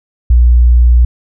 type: tone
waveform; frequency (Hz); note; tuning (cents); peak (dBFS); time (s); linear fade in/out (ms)
sine; 60.1; B1; -46; -3; 0.3-1.05; 5
effects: none